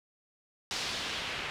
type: noise with low-pass filter sweep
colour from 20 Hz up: white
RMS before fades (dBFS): -36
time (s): 0.71-1.5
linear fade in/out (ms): 0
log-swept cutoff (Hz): 4900 to 2600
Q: 1.4
effects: none